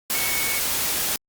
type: tone in noise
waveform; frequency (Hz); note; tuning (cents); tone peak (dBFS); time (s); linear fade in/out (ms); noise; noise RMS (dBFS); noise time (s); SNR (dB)
sine; 2217; C#7; 0; -28; 0.15-0.59; 0; white; -24; 0.1-1.16; -7
effects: Opus 48 kbps